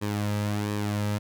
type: tone with flanger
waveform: sawtooth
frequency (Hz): 103.83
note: G#2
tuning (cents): 0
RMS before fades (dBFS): -28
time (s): 0.01-1.19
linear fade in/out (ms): 20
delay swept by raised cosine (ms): 1.4 to 2.8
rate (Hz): 1.4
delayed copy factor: -0.55
effects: none